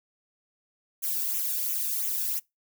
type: noise with flanger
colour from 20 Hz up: violet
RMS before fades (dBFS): -29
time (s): 1.02-2.4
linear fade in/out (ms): 20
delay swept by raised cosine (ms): 0.21 to 1.01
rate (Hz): 2.9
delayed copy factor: -0.7
effects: noise-tail reverb RT60 0.2 s tail -24 dB re dry